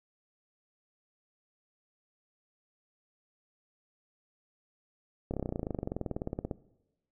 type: slowing click train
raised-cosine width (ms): 2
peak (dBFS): -20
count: 29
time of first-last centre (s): 5.31-6.512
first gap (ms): 28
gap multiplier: 1.03
effects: noise-tail reverb RT60 1.0 s tail -20 dB re dry